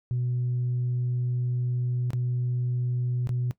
sine tone with dropouts, 123.47 Hz, B2, in tune, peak -23 dBFS, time 0.11-3.51 s, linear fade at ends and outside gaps 0 ms, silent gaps 2.105-2.133 / 3.272-3.292 s, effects noise-tail reverb RT60 0.1 s tail -19 dB re dry + tanh soft clip ceiling -21 dBFS

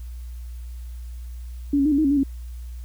sine tone with pitch steps, 285 / 275.9 / 304.6 / 279.4 / 312.4 / 274.8 / 288.6 / 273 Hz, C#4 / C#4 / D#4 / C#4 / D#4 / C#4 / D4 / C#4, +48 / -8 / -37 / +14 / +7 / -15 / -30 / -26 cents, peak -16 dBFS, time 1.73-2.234 s, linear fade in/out 5 ms, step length 63 ms, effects added 60 Hz sine -32 dBFS peak until 2.84 s + white hiss -56 dBFS RMS until 2.84 s

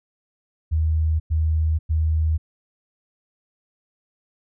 sine tone bursts, 79 Hz, D#2, 27 cents sharp, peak -17 dBFS, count 3, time 0.71-2.38 s, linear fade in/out 20 ms, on 490 ms, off 100 ms, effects none

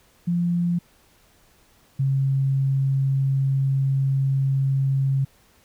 sine tone pair in turn, 173.6 / 135.67 Hz, F3 / C#3, -10 / -37 cents, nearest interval major third, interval 427 cents, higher first, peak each -19 / -18 dBFS, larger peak second, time 0.27-0.79 / 1.99-5.25 s, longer second, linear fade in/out 10 ms, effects pink hiss -58 dBFS RMS until 5.64 s

